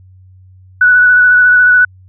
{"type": "tone with vibrato", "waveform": "sine", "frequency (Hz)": 1480, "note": "F#6", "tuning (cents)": 0, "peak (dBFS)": -4, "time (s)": [0.81, 1.85], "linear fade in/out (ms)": 5, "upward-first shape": "square", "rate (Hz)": 14, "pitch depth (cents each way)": 14, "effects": ["added 93 Hz sine -38 dBFS peak until 2.08 s"]}